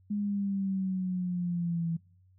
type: exponential sweep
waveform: sine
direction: down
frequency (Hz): 207.7 to 164.81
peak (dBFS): -28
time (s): 0.1-1.97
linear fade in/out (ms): 10
effects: noise-tail reverb RT60 0.6 s tail -26 dB re dry + added 93 Hz sine -59 dBFS peak until 2.38 s